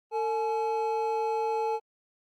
triangle tone pair together, 451.3 / 852 Hz, A4 / G#5, +44 / +44 cents, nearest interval major seventh, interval 1100 cents, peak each -27 / -27 dBFS, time 0.11-1.8 s, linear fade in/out 50 ms, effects Opus 32 kbps

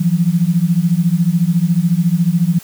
sine beating tone pair, 164.81 / 178.81 Hz, E3 / F3, 0 / +41 cents, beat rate 14 Hz, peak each -14 dBFS, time 0-2.59 s, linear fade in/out 10 ms, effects white hiss -39 dBFS RMS until 2.63 s

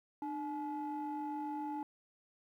triangle ring-modulated tone, 277.2 Hz, C#4, in tune, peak -31 dBFS, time 0.22-1.83 s, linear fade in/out 2 ms, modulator 578 Hz, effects tanh soft clip ceiling -31 dBFS + 12-bit

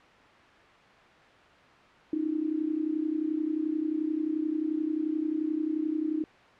sine tone with amplitude modulation, 311.1 Hz, D#4, in tune, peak -23 dBFS, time 2.13-6.24 s, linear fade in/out 2 ms, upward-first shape sine, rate 31.4 Hz, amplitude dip 80%, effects white hiss -54 dBFS RMS until 6.59 s + low-pass 2000 Hz 12 dB/octave

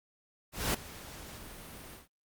pink noise with ADSR envelope, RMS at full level -29 dBFS, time 0.52-2.08 s, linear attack 220 ms, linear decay 9 ms, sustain -18 dB, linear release 150 ms, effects Opus 48 kbps

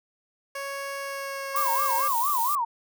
15% pulse tone with pitch glide, 554.4 to 541.4 Hz, C#5 to C#5, 0 to -41 cents, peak -25 dBFS, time 0.55-2.08 s, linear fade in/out 5 ms, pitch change -41 cents, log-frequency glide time 1-1.86 s
sine tone with vibrato, 1046.5 Hz, C6, in tune, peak -23 dBFS, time 1.54-2.65 s, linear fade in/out 10 ms, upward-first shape sine, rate 4.3 Hz, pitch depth 230 cents each way
violet noise, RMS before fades -30 dBFS, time 1.56-2.55 s, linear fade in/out 0 ms
effects none

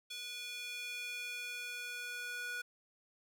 square tone with high-pass filter sweep, 486.8 Hz, B4, 25 cents flat, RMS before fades -43 dBFS, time 0.1-2.62 s, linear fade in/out 10 ms, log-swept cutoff 3100 to 1600 Hz, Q 3.1, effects none

